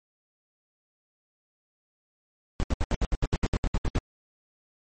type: noise bursts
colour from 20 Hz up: brown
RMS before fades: -23 dBFS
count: 14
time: 2.6-3.984 s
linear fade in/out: 0 ms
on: 32 ms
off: 72 ms
effects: MP3 32 kbps